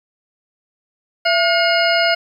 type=harmonic tone with a mistuned harmonic; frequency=717 Hz; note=F5; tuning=45 cents sharp; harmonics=1 / 2 / 3 / 4 / 6 / 7; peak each=-16 / -19 / -21 / -22 / -24 / -24 dBFS; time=1.25-2.15 s; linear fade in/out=10 ms; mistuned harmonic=1; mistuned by=-110 cents; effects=8-bit